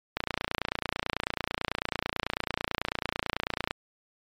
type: click train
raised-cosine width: 0.3 ms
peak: -11 dBFS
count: 104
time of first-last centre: 0.17-3.71 s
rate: 29.1 Hz
effects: MP3 96 kbps